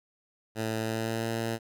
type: tone with pitch glide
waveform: 10% pulse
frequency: 111.3 to 114.16 Hz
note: A2 to A#2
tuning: +20 to -36 cents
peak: -21 dBFS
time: 0.55-1.59 s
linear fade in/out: 50 ms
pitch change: +44 cents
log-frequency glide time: 0.79-1.3 s
effects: none